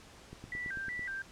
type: click train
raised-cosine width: 3 ms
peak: -33 dBFS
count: 7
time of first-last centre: 0.33-0.994 s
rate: 9.04 Hz
type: tone with vibrato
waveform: sine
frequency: 1760 Hz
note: A6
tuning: in tune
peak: -36 dBFS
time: 0.52-1.22 s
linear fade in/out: 2 ms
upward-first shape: square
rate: 2.7 Hz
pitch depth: 190 cents each way
effects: pink hiss -55 dBFS RMS until 1.31 s + low-pass 8000 Hz 12 dB/octave